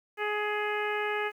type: harmonic tone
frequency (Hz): 419.1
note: G#4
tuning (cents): +16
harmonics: 1 / 2 / 3 / 4 / 5 / 6 / 7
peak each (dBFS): -32 / -35 / -37 / -35 / -37 / -39 / -44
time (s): 0.17-1.32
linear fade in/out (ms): 50
effects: 10-bit